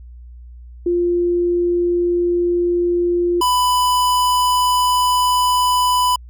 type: tone pair in turn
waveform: sine / square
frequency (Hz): 349.2 / 995.7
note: F4 / B5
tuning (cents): 0 / +14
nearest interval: octave + tritone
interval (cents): 1814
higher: second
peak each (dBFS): -14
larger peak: neither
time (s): 0.86-3.41 / 3.41-6.16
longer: second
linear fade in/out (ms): 5
effects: added 60 Hz sine -35 dBFS peak until 6.29 s